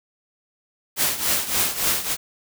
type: noise with tremolo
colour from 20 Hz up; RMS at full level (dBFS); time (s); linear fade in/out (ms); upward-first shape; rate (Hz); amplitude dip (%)
white; -19; 0.96-2.17; 50; triangle; 3.5; 80
effects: none